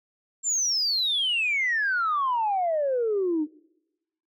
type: exponential sweep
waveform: sine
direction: down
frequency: 7459 to 291.2 Hz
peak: -21 dBFS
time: 0.43-3.47 s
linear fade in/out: 50 ms
effects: noise-tail reverb RT60 1.0 s tail -25 dB re dry + tanh soft clip ceiling -18 dBFS